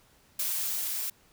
blue noise with level ramp, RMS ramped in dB -30 to -33 dBFS, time 0.39-1.1 s, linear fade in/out 5 ms, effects pink hiss -62 dBFS RMS until 1.32 s

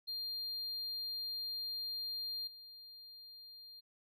triangle tone with level steps, 4200 Hz, C8, 6 cents sharp, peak -37 / -50 dBFS, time 0.07-3.81 s, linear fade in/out 20 ms, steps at 2.47 s, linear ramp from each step 5 ms, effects none

